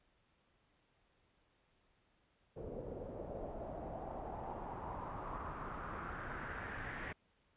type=noise with low-pass filter sweep; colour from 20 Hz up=pink; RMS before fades=-45 dBFS; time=2.56-7.13 s; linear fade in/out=10 ms; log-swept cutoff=470 to 1900 Hz; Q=3.5; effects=pink hiss -75 dBFS RMS until 7.56 s + resampled to 8000 Hz